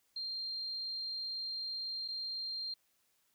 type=tone with dropouts; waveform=sine; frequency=4186 Hz; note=C8; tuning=in tune; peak=-37 dBFS; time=0.16-2.74 s; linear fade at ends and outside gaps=5 ms; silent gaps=2.079-2.084 s; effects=white hiss -75 dBFS RMS until 3.34 s